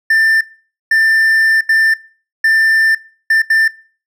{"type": "tone bursts at uneven times", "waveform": "triangle", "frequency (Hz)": 1785, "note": "A6", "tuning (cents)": 24, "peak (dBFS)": -6, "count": 6, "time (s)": [[0.1, 0.41], [0.91, 1.61], [1.69, 1.94], [2.44, 2.95], [3.3, 3.42], [3.5, 3.68]], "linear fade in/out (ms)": 5, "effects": ["noise-tail reverb RT60 0.4 s tail -22 dB re dry"]}